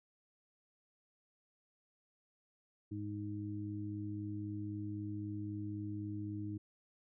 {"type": "harmonic tone", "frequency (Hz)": 103.83, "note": "G#2", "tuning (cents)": 0, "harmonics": [1, 2, 3], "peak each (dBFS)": [-42, -48, -42], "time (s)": [2.91, 6.58], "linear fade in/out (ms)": 10, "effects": []}